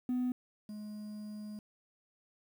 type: tone pair in turn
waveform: triangle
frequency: 250 / 210.8 Hz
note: B3 / G#3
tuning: +21 / +26 cents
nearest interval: minor third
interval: 295 cents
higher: first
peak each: -27 / -39 dBFS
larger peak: first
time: 0.09-0.32 / 0.69-1.59 s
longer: second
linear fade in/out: 2 ms
effects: tanh soft clip ceiling -26 dBFS + 10-bit